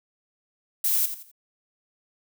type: noise with echo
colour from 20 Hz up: violet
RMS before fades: -23 dBFS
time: 0.84-1.06 s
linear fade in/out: 5 ms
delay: 85 ms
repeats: 3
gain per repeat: -10 dB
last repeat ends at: 1.315 s
effects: none